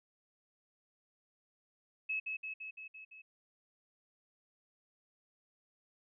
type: tone with echo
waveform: sine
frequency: 2583 Hz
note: E7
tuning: 36 cents flat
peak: -33 dBFS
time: 2.09-2.2 s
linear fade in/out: 10 ms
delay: 170 ms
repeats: 6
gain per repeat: -3 dB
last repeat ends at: 3.22 s
effects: none